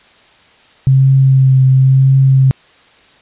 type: tone with vibrato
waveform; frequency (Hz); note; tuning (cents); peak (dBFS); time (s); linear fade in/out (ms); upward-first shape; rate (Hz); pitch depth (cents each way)
sine; 132.9; C3; +27; -5; 0.87-2.51; 0; triangle; 0.96; 23
effects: white hiss -46 dBFS RMS until 3.21 s + resampled to 8000 Hz